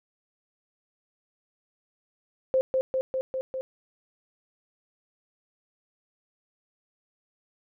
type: tone with echo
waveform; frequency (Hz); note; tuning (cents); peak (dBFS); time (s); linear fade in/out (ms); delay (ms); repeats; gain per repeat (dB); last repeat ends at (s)
sine; 523.3; C5; 0; -19; 2.54-2.61; 0; 200; 5; -2; 3.61
effects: none